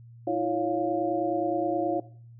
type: tone cluster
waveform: sine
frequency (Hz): 319.2 / 348.7 / 556 / 704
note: D#4 / F4 / C#5 / F5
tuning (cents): +44 / -3 / +5 / +14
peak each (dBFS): -30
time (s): 0.27-2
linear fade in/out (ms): 5
effects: noise-tail reverb RT60 0.5 s tail -17 dB re dry + added 117 Hz sine -46 dBFS peak until 2.39 s